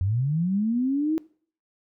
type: linear sweep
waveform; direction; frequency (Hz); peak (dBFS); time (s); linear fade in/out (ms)
sine; up; 87.31 to 325.2; -21; 0.01-1.18; 0
effects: noise-tail reverb RT60 0.5 s tail -22 dB re dry